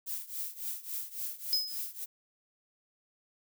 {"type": "noise with tremolo", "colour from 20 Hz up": "violet", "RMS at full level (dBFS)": -35, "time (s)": [0.06, 2.06], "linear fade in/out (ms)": 20, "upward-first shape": "triangle", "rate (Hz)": 3.6, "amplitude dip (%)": 90}
{"type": "tone with exponential decay", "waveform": "sine", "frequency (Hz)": 5070, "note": "D#8", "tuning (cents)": 32, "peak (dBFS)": -23, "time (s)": [1.53, 1.92], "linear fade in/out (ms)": 0, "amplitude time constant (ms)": 83}
{"effects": []}